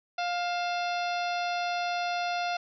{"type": "harmonic tone with a mistuned harmonic", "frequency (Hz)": 704, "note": "F5", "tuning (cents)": 14, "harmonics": [1, 2, 3, 4, 5, 6, 7, 8], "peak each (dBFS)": [-29, -36, -42, -39, -42, -43, -45, -49], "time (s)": [0.18, 2.57], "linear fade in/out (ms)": 5, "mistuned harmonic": 4, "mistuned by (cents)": -86, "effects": []}